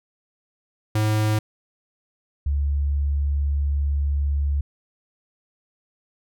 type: tone pair in turn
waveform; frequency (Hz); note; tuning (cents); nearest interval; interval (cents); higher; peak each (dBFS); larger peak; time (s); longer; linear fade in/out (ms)
square / sine; 107.5 / 71.17; A2 / C#2; -40 / +46; perfect fifth; 714; first; -19; neither; 0.95-1.39 / 2.46-4.61; second; 5
effects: none